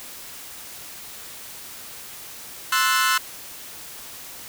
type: chord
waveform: sawtooth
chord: F# half-diminished seventh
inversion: second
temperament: equal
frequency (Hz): 1046.5 / 1318.5 / 1480 / 1760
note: C6 / E6 / F#6 / A6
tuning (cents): 0 / 0 / 0 / 0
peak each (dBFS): -20 / -19 / -19 / -24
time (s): 2.72-3.18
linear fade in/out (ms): 5
effects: white hiss -39 dBFS RMS until 4.48 s